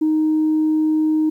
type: tone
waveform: sine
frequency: 311.1 Hz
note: D#4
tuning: in tune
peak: -13 dBFS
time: 0.01-1.3 s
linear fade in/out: 10 ms
effects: tanh soft clip ceiling -11 dBFS + 9-bit